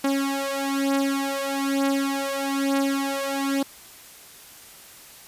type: beating tone pair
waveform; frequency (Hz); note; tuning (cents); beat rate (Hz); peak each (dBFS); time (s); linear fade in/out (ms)
sawtooth; 274.5 / 275.6; C#4 / C#4; -17 / -10; 1.1; -21 / -22; 0.04-3.63; 5
effects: white hiss -46 dBFS RMS until 5.27 s + resampled to 32000 Hz